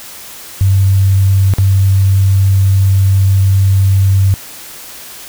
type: tone with dropouts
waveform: sine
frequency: 96.9 Hz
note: G2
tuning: 20 cents flat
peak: -6 dBFS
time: 0.61-4.34 s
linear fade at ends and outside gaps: 0 ms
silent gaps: 1.537-1.584 s
effects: white hiss -31 dBFS RMS until 5.28 s